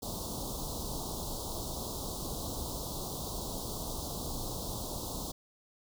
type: band-stop noise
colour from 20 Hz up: pink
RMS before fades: -38 dBFS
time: 0.02-5.32 s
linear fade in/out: 10 ms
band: 1100 to 3600 Hz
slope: 48 dB/octave
effects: none